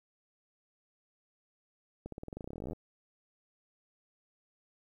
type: accelerating click train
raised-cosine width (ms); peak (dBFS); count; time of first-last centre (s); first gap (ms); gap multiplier
2; -28; 24; 2.06-2.732; 63; 0.92
effects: 11-bit